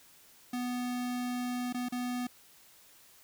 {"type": "tone with dropouts", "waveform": "square", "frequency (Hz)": 246.9, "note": "B3", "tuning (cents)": 0, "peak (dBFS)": -33, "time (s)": [0.53, 2.27], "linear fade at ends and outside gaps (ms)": 5, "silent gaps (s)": [[1.727, 1.744], [1.887, 1.922]], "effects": ["white hiss -59 dBFS RMS until 3.23 s"]}